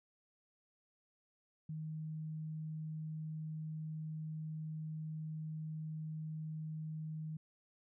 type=tone; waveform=sine; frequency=156.4 Hz; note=D#3; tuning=9 cents sharp; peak=-40 dBFS; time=1.69-7.37 s; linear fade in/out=5 ms; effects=none